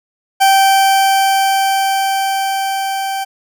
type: tone with level ramp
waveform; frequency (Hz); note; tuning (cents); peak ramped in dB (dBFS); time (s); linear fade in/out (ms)
40% pulse; 778; G5; -13; -6 to -17; 0.4-3.25; 20
effects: none